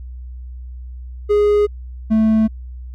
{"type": "tone pair in turn", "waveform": "triangle", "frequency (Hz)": [414.6, 219.6], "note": ["G#4", "A3"], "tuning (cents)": [-3, -3], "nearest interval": "major seventh", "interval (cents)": 1100, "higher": "first", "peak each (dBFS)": -9, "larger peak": "neither", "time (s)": [[1.29, 1.67], [2.1, 2.48]], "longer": "neither", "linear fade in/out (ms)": 20, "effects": ["added 62 Hz sine -29 dBFS peak until 2.94 s"]}